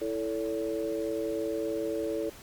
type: chord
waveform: sine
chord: A major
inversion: second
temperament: equal with one note detuned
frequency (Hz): 329.6 / 440 / 567.7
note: E4 / A4 / C#5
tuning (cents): 0 / 0 / +41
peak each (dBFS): -33 / -32 / -34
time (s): 0.01-2.3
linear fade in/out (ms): 10
effects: pink hiss -49 dBFS RMS until 2.42 s + MP3 96 kbps